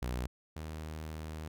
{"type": "tone pair in turn", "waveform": "sawtooth", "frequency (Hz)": [61.74, 78.22], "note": ["B1", "D#2"], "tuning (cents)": [0, 10], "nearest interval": "major third", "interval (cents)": 410, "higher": "second", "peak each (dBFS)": [-30, -36], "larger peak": "first", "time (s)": [[0.02, 0.27], [0.56, 1.48]], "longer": "second", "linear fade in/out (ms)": 5, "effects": []}